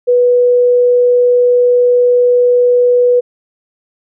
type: tone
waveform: sine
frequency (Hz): 490.6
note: B4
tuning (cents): -12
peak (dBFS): -6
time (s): 0.07-3.21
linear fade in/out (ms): 20
effects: none